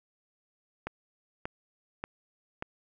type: click train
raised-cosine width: 0.5 ms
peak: -19 dBFS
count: 4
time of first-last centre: 0.87-2.624 s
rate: 1.71 Hz
effects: none